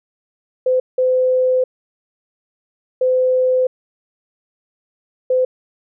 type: tone bursts at uneven times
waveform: sine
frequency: 511 Hz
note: C5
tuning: 41 cents flat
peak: -12 dBFS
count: 4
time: 0.66-0.8 / 0.98-1.64 / 3.01-3.67 / 5.3-5.45 s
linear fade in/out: 5 ms
effects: none